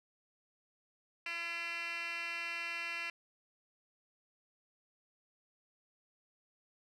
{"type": "tone with band-pass filter", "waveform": "10% pulse", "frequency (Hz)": 339.2, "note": "E4", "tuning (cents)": 50, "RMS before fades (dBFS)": -40, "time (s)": [1.26, 3.1], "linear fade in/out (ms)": 2, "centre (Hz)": 2700, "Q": 5, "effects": []}